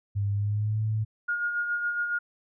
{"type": "tone with pitch glide", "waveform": "sine", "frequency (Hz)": [100.9, 108.77], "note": ["G#2", "A2"], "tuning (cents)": [-49, -19], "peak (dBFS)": -24, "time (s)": [0.15, 1.05], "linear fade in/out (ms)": 20, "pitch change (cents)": 130, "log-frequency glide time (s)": [0.32, 0.81]}
{"type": "tone with tremolo", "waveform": "sine", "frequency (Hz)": 1427, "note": "F6", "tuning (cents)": 37, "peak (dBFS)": -24, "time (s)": [1.28, 2.19], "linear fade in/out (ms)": 10, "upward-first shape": "sine", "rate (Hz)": 7.2, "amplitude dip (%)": 45}
{"effects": []}